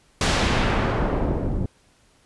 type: noise with low-pass filter sweep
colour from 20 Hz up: pink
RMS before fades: -22 dBFS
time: 0.21-1.66 s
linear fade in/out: 2 ms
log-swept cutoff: 7700 to 270 Hz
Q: 0.74
effects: pink hiss -59 dBFS RMS until 2.25 s + resampled to 24000 Hz